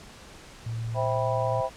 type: tone with pitch glide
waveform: sine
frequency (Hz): 114 to 115.26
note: A#2 to A#2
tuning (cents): -38 to -19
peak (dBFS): -29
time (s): 0.66-1.61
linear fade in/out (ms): 5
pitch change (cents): +19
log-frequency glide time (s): 0.96-1.3
type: chord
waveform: sine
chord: C major seventh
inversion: none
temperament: just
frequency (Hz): 523.3 / 654.1 / 784.9 / 981.1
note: C5 / E5 / G5 / B5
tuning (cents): 0 / -14 / +2 / -12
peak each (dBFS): -29 / -29 / -32 / -31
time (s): 0.94-1.7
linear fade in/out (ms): 50
effects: pink hiss -47 dBFS RMS until 1.76 s + low-pass 8000 Hz 12 dB/octave